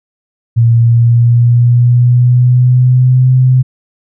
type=tone with pitch glide; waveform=sine; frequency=116.4 to 128.41 Hz; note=A#2 to C3; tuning=-2 to -32 cents; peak=-4 dBFS; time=0.56-3.63 s; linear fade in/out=20 ms; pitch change=+170 cents; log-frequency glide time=0.75-3.32 s; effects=none